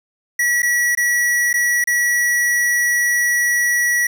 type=tone with dropouts; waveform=square; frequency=1933 Hz; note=B6; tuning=38 cents flat; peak=-15 dBFS; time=0.39-4.07 s; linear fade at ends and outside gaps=5 ms; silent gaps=0.621-0.629 / 0.951-0.973 / 1.53-1.539 / 1.841-1.872 s; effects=7-bit